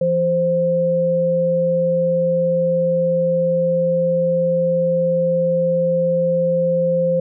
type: tone pair together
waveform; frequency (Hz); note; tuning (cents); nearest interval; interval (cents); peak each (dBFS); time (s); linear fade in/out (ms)
sine; 168.78 / 523.3; E3 / C5; +41 / 0; octave + minor sixth; 1959; -22 / -15; 0.01-7.2; 5
effects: none